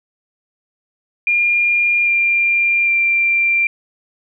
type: tone with pitch steps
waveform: sine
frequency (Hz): 2409 / 2388 / 2368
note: D7 / D7 / D7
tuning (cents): +43 / +28 / +14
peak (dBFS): -12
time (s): 1.27-3.67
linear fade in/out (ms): 2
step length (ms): 800
effects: none